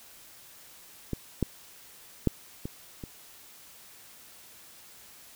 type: clicks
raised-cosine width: 3 ms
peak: -17 / -12 / -9 / -21 / -25 dBFS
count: 5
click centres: 1.133 / 1.427 / 2.273 / 2.655 / 3.038 s
effects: white hiss -52 dBFS RMS until 5.35 s